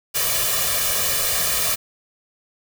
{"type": "noise with comb filter", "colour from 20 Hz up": "white", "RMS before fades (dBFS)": -21, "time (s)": [0.14, 1.76], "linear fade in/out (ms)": 20, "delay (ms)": 1.7, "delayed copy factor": 0.8, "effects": []}